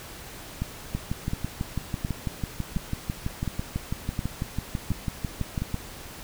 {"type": "two click trains", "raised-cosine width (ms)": 5, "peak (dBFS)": [-15, -15], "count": [8, 30], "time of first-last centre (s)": [[0.62, 5.62], [0.95, 5.743]], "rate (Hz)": [1.4, 6.05], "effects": ["pink hiss -42 dBFS RMS until 6.23 s"]}